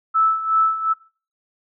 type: tone with tremolo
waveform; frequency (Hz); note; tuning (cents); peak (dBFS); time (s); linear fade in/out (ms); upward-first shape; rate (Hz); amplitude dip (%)
sine; 1312; E6; -9; -12; 0.14-0.94; 20; sine; 2.7; 75
effects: noise-tail reverb RT60 0.4 s tail -20 dB re dry